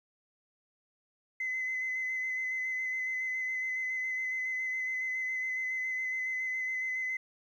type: tone with vibrato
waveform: sine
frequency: 2038 Hz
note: C7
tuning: 46 cents flat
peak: -30 dBFS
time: 1.4-7.17 s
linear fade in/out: 5 ms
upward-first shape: square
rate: 7.2 Hz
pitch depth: 15 cents each way
effects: tanh soft clip ceiling -27 dBFS + 11-bit